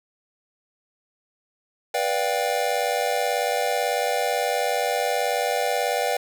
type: chord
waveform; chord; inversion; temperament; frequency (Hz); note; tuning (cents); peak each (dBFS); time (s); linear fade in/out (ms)
square; G dominant seventh; first; just; 490 / 588 / 705.6 / 784; B4 / D5 / F5 / G5; -14 / +2 / +18 / 0; -28; 1.94-6.17; 5
effects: none